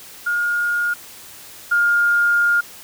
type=tone pair in turn; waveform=sine; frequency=1424 / 1413.3 Hz; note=F6 / F6; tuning=+33 / +20 cents; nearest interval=unison; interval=13 cents; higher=first; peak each=-17 / -13 dBFS; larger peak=second; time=0.26-0.94 / 1.71-2.61 s; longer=second; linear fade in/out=10 ms; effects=white hiss -40 dBFS RMS until 2.83 s